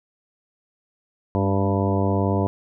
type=harmonic tone with a mistuned harmonic; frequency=98 Hz; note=G2; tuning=in tune; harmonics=1 / 2 / 3 / 4 / 5 / 6 / 7 / 9 / 10; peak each=-22 / -25 / -27 / -28 / -29 / -30 / -30 / -32 / -32 dBFS; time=1.35-2.47 s; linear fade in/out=0 ms; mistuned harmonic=2; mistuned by=+39 cents; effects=none